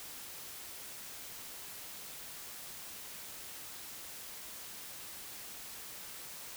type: silence
effects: white hiss -47 dBFS RMS until 6.56 s